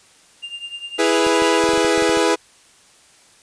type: tone with tremolo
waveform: triangle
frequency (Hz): 2800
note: F7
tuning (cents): +4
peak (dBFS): -24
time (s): 0.42-1.6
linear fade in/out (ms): 20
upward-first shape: triangle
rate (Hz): 9.9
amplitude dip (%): 85
type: chord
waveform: sawtooth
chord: E major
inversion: none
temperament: equal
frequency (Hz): 329.6 / 415.3 / 493.9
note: E4 / G#4 / B4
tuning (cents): 0 / 0 / 0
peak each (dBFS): -15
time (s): 0.98-2.36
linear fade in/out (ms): 20
type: clicks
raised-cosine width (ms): 2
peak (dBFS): -17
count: 11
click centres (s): 1.267 / 1.421 / 1.639 / 1.69 / 1.735 / 1.777 / 1.847 / 1.978 / 2.023 / 2.094 / 2.172
effects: white hiss -51 dBFS RMS until 3.42 s + resampled to 22050 Hz